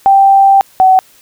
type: tone pair in turn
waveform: sine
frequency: 784 / 753.9 Hz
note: G5 / F#5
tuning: 0 / +32 cents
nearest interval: minor second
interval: 68 cents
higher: first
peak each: -3 dBFS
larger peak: neither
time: 0.06-0.61 / 0.8-0.99 s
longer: first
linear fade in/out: 0 ms
effects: white hiss -45 dBFS RMS until 1.21 s